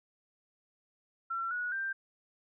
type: tone with pitch steps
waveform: sine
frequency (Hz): 1355 / 1460.7 / 1574.6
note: E6 / F#6 / G6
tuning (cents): +47 / -23 / +7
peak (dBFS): -32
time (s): 1.3-1.93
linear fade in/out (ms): 10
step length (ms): 210
effects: none